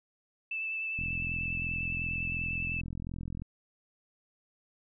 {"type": "tone with vibrato", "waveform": "sine", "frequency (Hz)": 2637, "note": "E7", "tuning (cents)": 0, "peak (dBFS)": -32, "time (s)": [0.51, 2.81], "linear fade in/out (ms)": 5, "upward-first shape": "triangle", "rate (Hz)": 10, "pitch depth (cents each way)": 15}
{"type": "click train", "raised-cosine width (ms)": 5, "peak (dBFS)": -27, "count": 105, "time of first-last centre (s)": [0.99, 3.42], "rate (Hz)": 42.8}
{"effects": []}